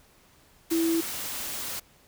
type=tone in noise; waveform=sine; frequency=330 Hz; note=E4; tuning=2 cents sharp; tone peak=-22 dBFS; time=0.71-1.01 s; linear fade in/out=10 ms; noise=white; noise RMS=-34 dBFS; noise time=0.7-1.8 s; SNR=+9 dB; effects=pink hiss -59 dBFS RMS until 2.07 s